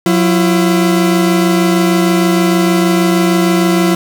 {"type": "tone pair together", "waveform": "40% pulse", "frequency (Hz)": [181.42, 336.4], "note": ["F#3", "E4"], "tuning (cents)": [-34, 35], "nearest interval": "major seventh", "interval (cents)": 1069, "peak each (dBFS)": -11, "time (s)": [0.06, 3.95], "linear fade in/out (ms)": 2, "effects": ["7-bit"]}